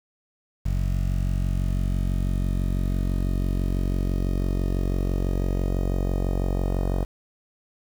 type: tone with low-pass filter sweep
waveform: sawtooth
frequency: 46.02 Hz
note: F#1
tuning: 9 cents flat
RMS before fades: -24 dBFS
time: 0.65-7.05 s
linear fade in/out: 10 ms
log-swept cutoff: 150 to 650 Hz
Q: 1.3
effects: 7-bit